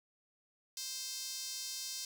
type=tone with high-pass filter; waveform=sawtooth; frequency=523.3 Hz; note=C5; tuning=in tune; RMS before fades=-42 dBFS; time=0.77-2.05 s; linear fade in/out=2 ms; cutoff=5100 Hz; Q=2.3; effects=none